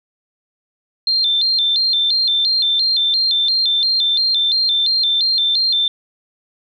sine tone with vibrato, 3861 Hz, B7, 40 cents flat, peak -13 dBFS, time 1.07-5.88 s, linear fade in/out 2 ms, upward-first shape square, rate 2.9 Hz, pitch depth 140 cents each way, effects none

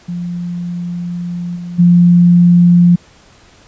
sine tone with level steps, 174.61 Hz, F3, in tune, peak -18 / -22 / -4 dBFS, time 0.08-2.96 s, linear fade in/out 10 ms, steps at 1.55 / 1.78 s, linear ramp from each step 20 ms, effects pink hiss -45 dBFS RMS until 3.67 s + resampled to 16000 Hz

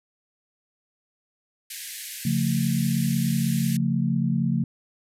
white band-pass noise, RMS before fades -37 dBFS, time 1.7-3.77 s, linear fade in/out 5 ms, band 1600 to 14000 Hz, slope 96 dB/octave
sine chord, Db augmented, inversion none, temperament equal with one note detuned, 138.59 / 174.61 / 224.8 Hz, Db3 / F3 / A3, 0 / 0 / +37 cents, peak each -25 dBFS, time 2.25-4.64 s, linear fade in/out 5 ms
effects none

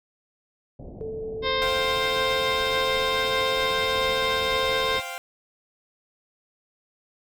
pink low-pass noise, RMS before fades -40 dBFS, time 0.79-5 s, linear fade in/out 2 ms, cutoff 690 Hz, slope 48 dB/octave
sine tone with pitch glide, 440.6 to 444.7 Hz, A4 to A4, +2 to +18 cents, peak -30 dBFS, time 1.01-4.97 s, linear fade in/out 0 ms, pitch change +16 cents, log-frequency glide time 3.56-4.1 s
harmonic tone, 525 Hz, C5, 6 cents sharp, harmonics 1 / 2 / 3 / 4 / 5 / 6 / 7 / 8 / 9 / 10, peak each -28 / -28 / -35 / -30 / -39 / -37 / -29 / -42 / -43 / -41 dBFS, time 1.42-5.03 s, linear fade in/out 50 ms
15% pulse chord, C suspended fourth, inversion none, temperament equal, 523.3 / 698.5 / 784 Hz, C5 / F5 / G5, 0 / 0 / 0 cents, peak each -32 / -29 / -30 dBFS, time 1.62-5.18 s, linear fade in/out 0 ms
effects none

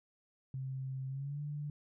sine tone with pitch glide, 132.5 to 147.02 Hz, C3 to D3, +22 to +2 cents, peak -37 dBFS, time 0.54-1.7 s, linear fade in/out 2 ms, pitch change +180 cents, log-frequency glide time 1.08-1.41 s, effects none

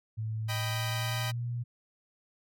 sine tone with pitch glide, 110 to 119.96 Hz, A2 to B2, 0 to -50 cents, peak -31 dBFS, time 0.17-1.64 s, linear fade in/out 20 ms, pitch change +150 cents, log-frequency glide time 0.57-1.45 s
10% pulse chord, Eb augmented, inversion none, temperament equal, 622.3 / 784 / 987.8 Hz, Eb5 / G5 / B5, 0 / 0 / 0 cents, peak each -30 dBFS, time 0.48-1.32 s, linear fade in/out 20 ms
effects none

